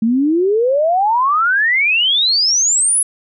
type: exponential sweep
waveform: sine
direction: up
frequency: 216.6 to 10810 Hz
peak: -11 dBFS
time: 0.02-3.03 s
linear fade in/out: 5 ms
effects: none